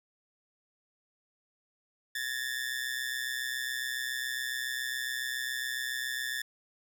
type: ring-modulated tone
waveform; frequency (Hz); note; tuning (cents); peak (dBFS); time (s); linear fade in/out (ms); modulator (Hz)
sawtooth; 1760; A6; 0; -26; 2.15-6.42; 5; 63.6
effects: none